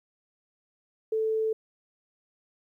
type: tone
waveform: sine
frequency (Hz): 440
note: A4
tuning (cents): 0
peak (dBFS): -24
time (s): 1.12-1.53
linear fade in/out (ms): 5
effects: 11-bit